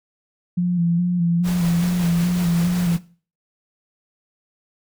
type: tone with vibrato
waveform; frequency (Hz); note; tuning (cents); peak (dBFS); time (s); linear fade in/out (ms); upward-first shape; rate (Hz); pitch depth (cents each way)
sine; 173.8; F3; -8; -16; 0.57-2.97; 10; square; 2.4; 35
type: noise with tremolo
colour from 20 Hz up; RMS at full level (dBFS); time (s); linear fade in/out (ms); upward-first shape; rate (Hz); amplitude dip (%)
pink; -31; 1.43-2.99; 50; sine; 5.3; 25
effects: noise-tail reverb RT60 0.4 s tail -18 dB re dry